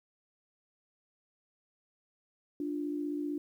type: tone pair together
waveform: sine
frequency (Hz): 293.7 / 349.3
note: D4 / F4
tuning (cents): 0 / 0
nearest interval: minor third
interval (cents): 300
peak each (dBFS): -33 / -39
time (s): 2.6-3.38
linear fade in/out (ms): 2
effects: 11-bit